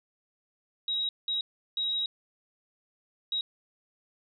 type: tone bursts at uneven times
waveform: sine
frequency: 3822 Hz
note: A#7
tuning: 43 cents sharp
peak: -27 dBFS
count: 4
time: 0.88-1.09 / 1.28-1.41 / 1.77-2.06 / 3.32-3.41 s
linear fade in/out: 2 ms
effects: none